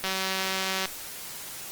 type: click train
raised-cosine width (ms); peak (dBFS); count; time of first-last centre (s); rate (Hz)
0.2; -11; 156; 0.04-0.856; 190
effects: white hiss -39 dBFS RMS until 1.71 s + Opus 32 kbps